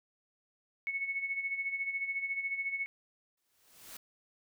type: tone with tremolo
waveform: sine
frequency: 2206 Hz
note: C#7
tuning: 9 cents flat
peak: -30 dBFS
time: 0.87-2.86 s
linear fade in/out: 0 ms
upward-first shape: sine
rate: 14 Hz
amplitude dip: 65%
type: noise with exponential growth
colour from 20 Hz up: white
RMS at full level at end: -45 dBFS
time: 3.37-3.97 s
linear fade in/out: 5 ms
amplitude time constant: 130 ms
effects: none